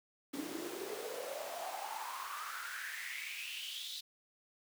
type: noise with high-pass filter sweep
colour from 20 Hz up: pink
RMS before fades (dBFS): -43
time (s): 0.33-4.01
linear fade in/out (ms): 10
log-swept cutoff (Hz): 270 to 3900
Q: 6.9
effects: none